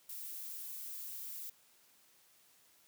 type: noise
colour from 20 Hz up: violet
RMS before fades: -45 dBFS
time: 0.09-1.5 s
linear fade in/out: 5 ms
effects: white hiss -67 dBFS RMS until 2.87 s + high-pass 100 Hz 12 dB/octave